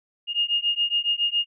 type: beating tone pair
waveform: sine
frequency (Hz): 2838 / 2845.2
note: F7 / F7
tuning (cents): +27 / +32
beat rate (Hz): 7.2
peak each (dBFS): -24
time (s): 0.27-1.46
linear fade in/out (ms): 50
effects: none